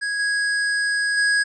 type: tone with level steps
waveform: square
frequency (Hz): 1656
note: G#6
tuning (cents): -5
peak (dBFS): -23 / -20 / -17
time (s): 0.01-1.44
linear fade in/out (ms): 20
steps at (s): 0.19 / 1.17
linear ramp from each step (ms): 10
effects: resampled to 22050 Hz